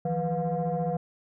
sine tone cluster, 159.7 / 174.1 / 492.7 / 712 Hz, D#3 / F3 / B4 / F5, +45 / -5 / -4 / +33 cents, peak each -30 dBFS, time 0.05-0.97 s, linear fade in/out 5 ms, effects tanh soft clip ceiling -20 dBFS

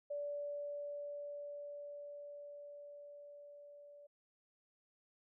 sine tone with level ramp, 579 Hz, D5, 25 cents flat, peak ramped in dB -38 to -55 dBFS, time 0.1-4.07 s, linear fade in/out 10 ms, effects none

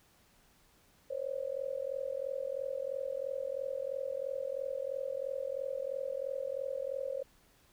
sine tone with amplitude modulation, 539 Hz, C#5, 49 cents flat, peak -30 dBFS, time 1.1-7.23 s, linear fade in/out 10 ms, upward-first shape sine, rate 43 Hz, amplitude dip 95%, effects pink hiss -66 dBFS RMS until 7.72 s

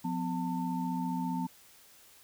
sine tone cluster, 177.9 / 253 / 896 Hz, F3 / B3 / A5, +32 / +42 / +31 cents, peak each -34 / -34 / -37 dBFS, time 0.04-1.47 s, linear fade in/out 10 ms, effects white hiss -58 dBFS RMS until 2.23 s

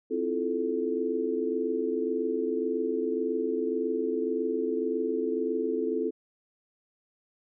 sine chord, F major seventh, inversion second, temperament just, 261.9 / 327.4 / 349.2 / 436.5 Hz, C4 / E4 / F4 / A4, +2 / -12 / 0 / -14 cents, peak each -33 / -33 / -33 / -29 dBFS, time 0.1-6.11 s, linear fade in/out 20 ms, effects none

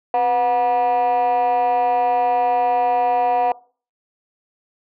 sine tone with frequency modulation, 729 Hz, F#5, 26 cents flat, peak -12 dBFS, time 0.14-3.52 s, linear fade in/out 2 ms, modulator 233 Hz, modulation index 0.74, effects noise-tail reverb RT60 0.4 s tail -22 dB re dry + tanh soft clip ceiling -14 dBFS

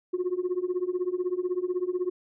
sine tone with tremolo, 362 Hz, F#4, 38 cents flat, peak -20 dBFS, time 0.13-2.1 s, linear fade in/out 10 ms, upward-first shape triangle, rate 16 Hz, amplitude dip 100%, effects tanh soft clip ceiling -21 dBFS

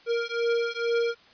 square beating tone pair, 466.6 / 468.8 Hz, A#4 / A#4, +2 / +10 cents, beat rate 2.2 Hz, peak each -28 dBFS, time 0.06-1.15 s, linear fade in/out 50 ms, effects white hiss -55 dBFS RMS until 1.33 s + resampled to 11025 Hz

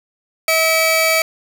sawtooth tone pair together, 644 / 2295 Hz, E5 / D7, -41 / -40 cents, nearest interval octave + minor seventh, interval 2201 cents, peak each -12 dBFS, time 0.48-1.22 s, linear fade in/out 2 ms, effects none

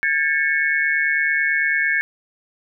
sine tone cluster, 1619 / 1768 / 2207 Hz, G#6 / A6 / C#7, -45 / +8 / -8 cents, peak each -21 dBFS, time 0.03-2.01 s, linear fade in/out 0 ms, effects none

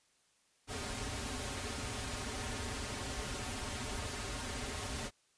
pink noise with comb filter, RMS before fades -40 dBFS, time 0.67-5.11 s, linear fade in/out 50 ms, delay 6 ms, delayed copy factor -0.9, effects white hiss -72 dBFS RMS until 5.37 s + resampled to 22050 Hz

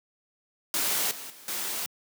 white noise with level steps, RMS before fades -27 / -40 / -49 / -32 dBFS, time 0.74-1.86 s, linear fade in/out 0 ms, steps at 1.11 / 1.3 / 1.48 s, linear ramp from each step 2 ms, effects high-pass 200 Hz 12 dB/octave

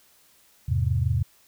sine chord, E augmented, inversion none, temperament just, 82.41 / 103.01 / 128.76 Hz, E2 / G#2 / B#2, 0 / -14 / -27 cents, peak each -25 dBFS, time 0.68-1.23 s, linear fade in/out 10 ms, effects white hiss -59 dBFS RMS until 1.47 s

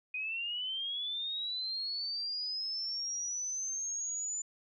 sine linear sweep, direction up, 2477 to 7060 Hz, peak -34 dBFS, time 0.14-4.42 s, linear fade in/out 5 ms, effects none

